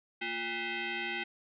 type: tone with frequency modulation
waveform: sine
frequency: 228 Hz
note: A#3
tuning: 38 cents flat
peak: -33 dBFS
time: 0.21-1.24 s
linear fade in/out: 10 ms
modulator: 580 Hz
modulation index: 5
effects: none